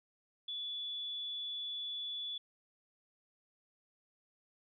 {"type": "tone", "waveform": "sine", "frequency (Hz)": 3440, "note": "A7", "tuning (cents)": -40, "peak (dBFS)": -38, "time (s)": [0.48, 2.38], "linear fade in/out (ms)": 5, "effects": []}